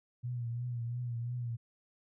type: tone with vibrato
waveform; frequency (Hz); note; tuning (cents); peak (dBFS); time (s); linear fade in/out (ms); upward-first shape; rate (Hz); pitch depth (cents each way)
sine; 120.1; B2; -48; -34; 0.23-1.57; 20; triangle; 2.9; 61
effects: none